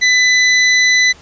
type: tone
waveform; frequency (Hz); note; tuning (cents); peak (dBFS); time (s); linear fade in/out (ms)
sawtooth; 2000; B6; +21; -5; 0.01-1.13; 20
effects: pink hiss -42 dBFS RMS until 1.21 s + resampled to 16000 Hz